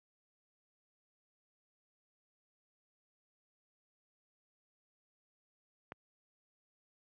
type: click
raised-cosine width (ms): 0.5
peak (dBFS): -28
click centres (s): 5.921
effects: high-pass 80 Hz 12 dB/octave + MP3 96 kbps